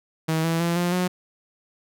sawtooth tone with pitch steps, 160.1 / 165.08 / 170.21 / 175.5 / 180.96 Hz, D#3 / E3 / F3 / F3 / F#3, +50 / +3 / -44 / +9 / -38 cents, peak -17 dBFS, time 0.28-1.08 s, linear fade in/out 10 ms, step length 160 ms, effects none

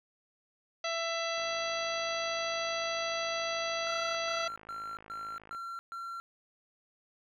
harmonic tone, 666 Hz, E5, 18 cents sharp, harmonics 1 / 2 / 3 / 4 / 5 / 6 / 7 / 9, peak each -35 / -38 / -40 / -41 / -42 / -43 / -43 / -45 dBFS, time 0.84-4.48 s, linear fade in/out 5 ms
click train, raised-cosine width 0.5 ms, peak -36 dBFS, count 224, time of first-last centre 1.38-5.548 s, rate 53.5 Hz
triangle tone bursts, 1364 Hz, F6, 41 cents flat, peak -36 dBFS, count 6, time 3.87-6.2 s, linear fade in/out 0 ms, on 280 ms, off 130 ms
effects none

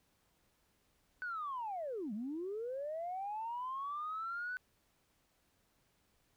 sine linear two-way sweep, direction down then up, 1511 to 196 to 1511 Hz, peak -37 dBFS, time 1.22-4.57 s, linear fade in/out 0 ms, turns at 2.13 s, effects tanh soft clip ceiling -33 dBFS + pink hiss -75 dBFS RMS until 6.36 s

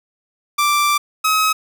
sawtooth tone pair in turn, 1174.7 / 1275.3 Hz, D6 / D#6, 0 / +42 cents, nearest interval minor second, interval 142 cents, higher second, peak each -10 dBFS, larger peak neither, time 0.58-0.98 / 1.24-1.53 s, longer first, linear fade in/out 10 ms, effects none

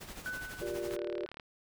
pink noise with tremolo, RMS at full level -44 dBFS, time 0-0.97 s, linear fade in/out 20 ms, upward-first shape sine, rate 12 Hz, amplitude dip 60%
sine tone with exponential decay, 1498 Hz, F#6, 21 cents sharp, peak -34 dBFS, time 0.26-1.28 s, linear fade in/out 0 ms, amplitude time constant 220 ms
sine chord, G minor seventh, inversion third, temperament just, 352.8 / 392 / 470.4 / 588 Hz, F4 / G4 / Bb4 / D5, +18 / 0 / +16 / +2 cents, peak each -38 / -40 / -43 / -40 dBFS, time 0.61-1.26 s, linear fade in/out 10 ms
click train, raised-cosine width 0.3 ms, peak -29 dBFS, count 19, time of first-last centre 0.91-1.398 s, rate 36.9 Hz
effects none

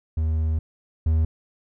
triangle tone pair in turn, 79.2 / 79.66 Hz, D#2 / D#2, +31 / +41 cents, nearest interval unison, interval 10 cents, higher second, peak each -18 / -15 dBFS, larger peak second, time 0.17-0.59 / 1.06-1.25 s, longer first, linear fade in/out 5 ms, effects none

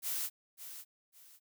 blue noise with echo, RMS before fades -36 dBFS, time 0.02-0.3 s, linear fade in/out 50 ms, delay 550 ms, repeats 2, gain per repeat -11 dB, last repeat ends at 1.4 s, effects none

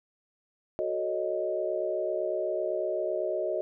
sine chord, D# half-diminished seventh, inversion first, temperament equal, 370 / 440 / 554.4 / 622.3 Hz, F#4 / A4 / C#5 / D#5, 0 / 0 / 0 / 0 cents, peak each -33 / -36 / -35 / -30 dBFS, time 0.79-3.61 s, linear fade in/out 0 ms, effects none

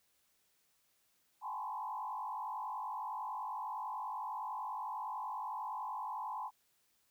sine tone with frequency modulation, 932.3 Hz, A#5, in tune, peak -38 dBFS, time 1.41-6.51 s, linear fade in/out 50 ms, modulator 50.8 Hz, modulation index 2.5, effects white hiss -75 dBFS RMS until 7.1 s

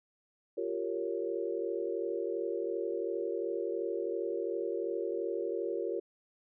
sine chord, G half-diminished seventh, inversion third, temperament equal with one note detuned, 349.2 / 392 / 464.3 / 554.4 Hz, F4 / G4 / Bb4 / Db5, 0 / 0 / -7 / 0 cents, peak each -37 / -37 / -36 / -40 dBFS, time 0.57-6 s, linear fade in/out 10 ms, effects none

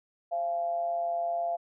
sine tone with amplitude modulation, 686 Hz, F5, 31 cents flat, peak -25 dBFS, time 0.31-1.57 s, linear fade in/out 20 ms, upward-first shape sine, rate 158 Hz, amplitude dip 50%, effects none

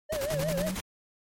triangle tone with vibrato, 586 Hz, D5, 4 cents flat, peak -27 dBFS, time 0.09-0.7 s, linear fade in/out 20 ms, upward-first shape triangle, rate 5.7 Hz, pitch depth 180 cents each way
pink noise with tremolo, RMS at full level -34 dBFS, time 0.12-0.81 s, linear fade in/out 5 ms, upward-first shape square, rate 11 Hz, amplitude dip 70%
triangle exponential sweep, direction up, 146.83 to 192.3 Hz, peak -29 dBFS, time 0.31-0.76 s, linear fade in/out 20 ms
effects MP3 64 kbps

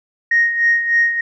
sine tone with tremolo, 1866 Hz, A#6, 1 cent sharp, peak -9 dBFS, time 0.31-1.21 s, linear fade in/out 5 ms, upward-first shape sine, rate 3.3 Hz, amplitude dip 65%, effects tanh soft clip ceiling -5 dBFS

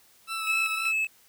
20% pulse tone with vibrato, 1318.5 Hz, E6, in tune, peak -25 dBFS, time 0.27-0.93 s, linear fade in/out 50 ms, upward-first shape sine, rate 3.9 Hz, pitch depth 19 cents each way
triangle tone with tremolo, 2600 Hz, E7, 24 cents flat, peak -22 dBFS, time 0.47-1.07 s, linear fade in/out 2 ms, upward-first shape square, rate 2.6 Hz, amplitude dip 55%
effects white hiss -59 dBFS RMS until 1.28 s

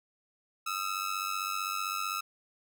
sawtooth ring-modulated tone, 1300 Hz, E6, 24 cents flat, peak -25 dBFS, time 0.66-2.21 s, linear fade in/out 10 ms, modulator 47.8 Hz, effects none

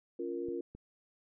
sine chord, Bb minor, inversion first, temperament just, 279.7 / 349.6 / 466.2 Hz, Db4 / F4 / Bb4, +16 / +2 / 0 cents, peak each -42 / -37 / -40 dBFS, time 0.19-0.61 s, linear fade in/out 5 ms
clicks, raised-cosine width 3 ms, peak -36 dBFS, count 2, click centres 0.486 / 0.75 s
effects none

